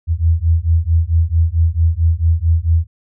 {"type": "beating tone pair", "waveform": "sine", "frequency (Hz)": [80.4, 84.9], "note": ["E2", "F2"], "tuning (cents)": [-43, -48], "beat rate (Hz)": 4.5, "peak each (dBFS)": -14, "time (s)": [0.07, 2.87], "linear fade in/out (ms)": 50, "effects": []}